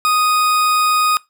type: tone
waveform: 40% pulse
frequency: 1244 Hz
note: D#6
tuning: 1 cent flat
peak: -12 dBFS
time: 0.05-1.17 s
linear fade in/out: 0 ms
effects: noise-tail reverb RT60 0.2 s tail -22 dB re dry